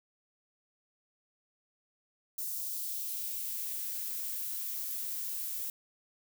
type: noise with high-pass filter sweep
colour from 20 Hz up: violet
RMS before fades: -37 dBFS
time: 2.38-5.7 s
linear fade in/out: 2 ms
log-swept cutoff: 5700 to 270 Hz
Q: 1.1
effects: none